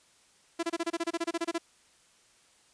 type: tone bursts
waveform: sawtooth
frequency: 335.9 Hz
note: E4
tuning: 33 cents sharp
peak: -24 dBFS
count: 15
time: 0.59-1.583 s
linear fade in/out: 10 ms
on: 41 ms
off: 27 ms
effects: white hiss -63 dBFS RMS until 2.73 s + resampled to 22050 Hz